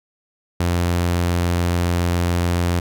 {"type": "tone", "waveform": "sawtooth", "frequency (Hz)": 87.1, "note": "F2", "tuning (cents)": -4, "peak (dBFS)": -13, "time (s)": [0.6, 2.8], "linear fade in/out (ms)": 5, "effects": []}